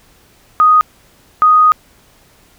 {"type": "tone bursts at uneven times", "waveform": "sine", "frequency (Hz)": 1244.5, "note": "D#6", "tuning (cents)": 0, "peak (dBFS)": -5, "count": 2, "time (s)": [[0.6, 0.81], [1.42, 1.72]], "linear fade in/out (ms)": 0, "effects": ["pink hiss -49 dBFS RMS until 2.58 s"]}